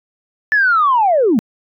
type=linear sweep; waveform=sine; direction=down; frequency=1760 to 194.6 Hz; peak=-9 dBFS; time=0.52-1.39 s; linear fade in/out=0 ms; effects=tanh soft clip ceiling -5 dBFS